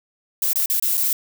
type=noise with dropouts; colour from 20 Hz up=violet; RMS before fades=-20 dBFS; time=0.42-1.13 s; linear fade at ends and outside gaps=2 ms; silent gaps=0.532-0.557 / 0.659-0.699 / 0.798-0.824 / 0.972-0.976 s; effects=none